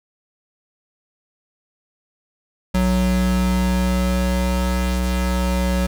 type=tone pair together; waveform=square; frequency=61.74 / 185 Hz; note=B1 / F#3; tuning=0 / 0 cents; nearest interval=octave + perfect fifth; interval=1900 cents; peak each=-20 dBFS; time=2.74-5.87 s; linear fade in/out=10 ms; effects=none